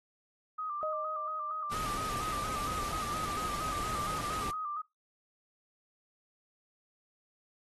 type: tone with vibrato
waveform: sine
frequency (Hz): 1220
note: D#6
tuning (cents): -34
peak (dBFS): -34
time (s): 0.58-4.82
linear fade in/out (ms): 10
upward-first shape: square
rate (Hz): 4.3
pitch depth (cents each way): 52
type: tone with exponential decay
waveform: sine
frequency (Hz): 620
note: D#5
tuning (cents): -6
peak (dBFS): -32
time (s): 0.83-2.21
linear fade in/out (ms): 0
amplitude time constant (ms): 300
type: noise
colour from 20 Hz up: pink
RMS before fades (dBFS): -40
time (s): 1.71-4.51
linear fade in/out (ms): 10
effects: noise-tail reverb RT60 0.2 s tail -20 dB re dry + AAC 32 kbps